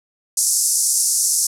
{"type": "band-pass noise", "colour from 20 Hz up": "white", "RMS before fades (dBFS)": -18, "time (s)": [0.37, 1.47], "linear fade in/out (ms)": 5, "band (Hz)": [5300, 11000], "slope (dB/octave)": 48, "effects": []}